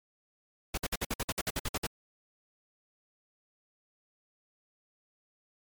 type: noise bursts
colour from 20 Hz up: pink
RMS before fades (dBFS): -32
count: 13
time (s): 0.74-1.868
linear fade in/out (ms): 5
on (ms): 36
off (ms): 55
effects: MP3 96 kbps